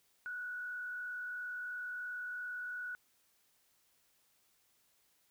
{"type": "tone with frequency modulation", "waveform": "sine", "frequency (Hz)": 1471, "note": "F#6", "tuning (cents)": -11, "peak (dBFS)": -39, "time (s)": [0.26, 2.95], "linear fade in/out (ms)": 0, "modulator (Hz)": 42.9, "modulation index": 0.51, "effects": ["white hiss -73 dBFS RMS until 5.3 s"]}